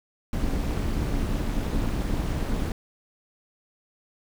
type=noise with amplitude modulation; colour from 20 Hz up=brown; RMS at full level=-23 dBFS; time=0.33-2.72 s; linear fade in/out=2 ms; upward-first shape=sine; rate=248 Hz; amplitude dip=70%; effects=none